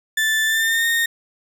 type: tone with pitch glide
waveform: 35% pulse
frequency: 1760 to 1842.2 Hz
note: A6 to A#6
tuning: 0 to -21 cents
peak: -15 dBFS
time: 0.17-1.06 s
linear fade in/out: 5 ms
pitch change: +79 cents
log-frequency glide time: 0.45-0.86 s
effects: none